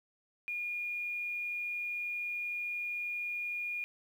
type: tone with quantisation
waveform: sine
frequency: 2431 Hz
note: D#7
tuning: 41 cents flat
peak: -34 dBFS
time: 0.48-3.84 s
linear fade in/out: 0 ms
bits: 10
effects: none